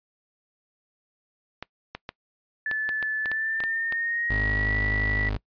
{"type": "clicks", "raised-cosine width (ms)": 0.3, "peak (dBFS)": -17, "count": 11, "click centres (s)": [1.626, 1.95, 2.091, 2.713, 2.891, 3.027, 3.258, 3.316, 3.604, 3.638, 3.924]}
{"type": "tone with pitch glide", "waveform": "sine", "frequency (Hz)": [1740, 1953.1], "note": ["A6", "B6"], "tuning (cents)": [-20, -20], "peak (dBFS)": -25, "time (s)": [2.66, 5.29], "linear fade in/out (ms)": 2, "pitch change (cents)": 200, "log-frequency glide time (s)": [3.21, 4.78]}
{"type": "tone", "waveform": "30% pulse", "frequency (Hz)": 51.7, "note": "G#1", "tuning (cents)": -7, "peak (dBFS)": -23, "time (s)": [4.3, 5.37], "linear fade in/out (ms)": 5}
{"effects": ["noise-tail reverb RT60 0.1 s tail -23 dB re dry", "resampled to 11025 Hz"]}